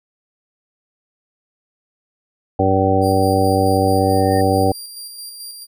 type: harmonic tone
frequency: 95.9 Hz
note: G2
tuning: 37 cents flat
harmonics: 1 / 2 / 3 / 4 / 5 / 6 / 8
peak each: -19 / -24 / -20 / -24 / -19 / -21 / -18 dBFS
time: 2.59-4.72 s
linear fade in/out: 5 ms
type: tone with tremolo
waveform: 20% pulse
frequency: 4758 Hz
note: D8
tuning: 22 cents sharp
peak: -24 dBFS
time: 3.01-5.67 s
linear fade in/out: 50 ms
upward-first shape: square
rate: 4.6 Hz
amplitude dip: 35%
type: tone with exponential growth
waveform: sine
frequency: 1829 Hz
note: A#6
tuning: 33 cents flat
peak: -28 dBFS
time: 3.85-4.41 s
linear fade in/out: 5 ms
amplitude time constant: 120 ms
effects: none